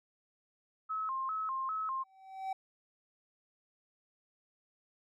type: tone with vibrato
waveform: sine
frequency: 1169 Hz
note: D6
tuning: 8 cents flat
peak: -33 dBFS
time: 0.89-2.04 s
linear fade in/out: 20 ms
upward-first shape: square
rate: 2.5 Hz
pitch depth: 170 cents each way
type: tone with exponential growth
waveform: triangle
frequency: 767 Hz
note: G5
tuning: 38 cents flat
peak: -30 dBFS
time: 1.97-2.53 s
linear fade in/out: 5 ms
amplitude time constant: 120 ms
effects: none

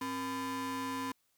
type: ring-modulated tone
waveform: 45% pulse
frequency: 370 Hz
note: F#4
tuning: in tune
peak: -32 dBFS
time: 0.01-1.12 s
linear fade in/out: 5 ms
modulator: 637 Hz
effects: white hiss -75 dBFS RMS until 1.37 s

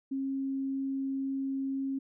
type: tone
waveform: sine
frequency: 270.2 Hz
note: C#4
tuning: 44 cents flat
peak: -30 dBFS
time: 0.11-1.99 s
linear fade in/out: 10 ms
effects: none

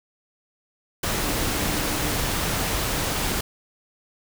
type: tone in noise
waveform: sine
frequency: 298.5 Hz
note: D4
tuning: 28 cents sharp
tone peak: -33 dBFS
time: 1.23-2.17 s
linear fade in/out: 5 ms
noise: pink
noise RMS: -25 dBFS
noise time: 1.03-3.41 s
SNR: -11 dB
effects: none

